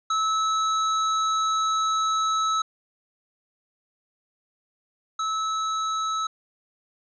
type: tone pair in turn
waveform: square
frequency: 1300 / 1300 Hz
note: E6 / E6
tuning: -24 / -24 cents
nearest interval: unison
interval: 0 cents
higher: neither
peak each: -22 / -25 dBFS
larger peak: first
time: 0.1-2.62 / 5.19-6.27 s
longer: first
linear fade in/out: 5 ms
effects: resampled to 16000 Hz